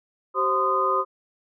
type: tone cluster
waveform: sine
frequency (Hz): 383.8 / 529 / 1030 / 1234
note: G4 / C5 / C6 / D#6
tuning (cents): -37 / +19 / -28 / -15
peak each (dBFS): -28 / -28 / -25 / -22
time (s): 0.34-1.05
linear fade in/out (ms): 50
effects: none